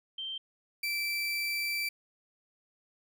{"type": "tone pair in turn", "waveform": ["sine", "30% pulse"], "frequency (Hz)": [3136, 2333], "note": ["G7", "D7"], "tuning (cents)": [0, -12], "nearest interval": "perfect fourth", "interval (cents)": 512, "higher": "first", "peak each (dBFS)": [-35, -28], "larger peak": "second", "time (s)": [[0.18, 0.38], [0.83, 1.89]], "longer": "second", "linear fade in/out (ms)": 5, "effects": []}